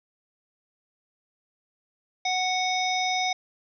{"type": "harmonic tone", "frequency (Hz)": 740, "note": "F#5", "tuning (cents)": 0, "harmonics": [1, 3, 5, 7, 8], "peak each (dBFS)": [-26, -29, -31, -34, -37], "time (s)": [2.25, 3.33], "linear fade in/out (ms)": 5, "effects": []}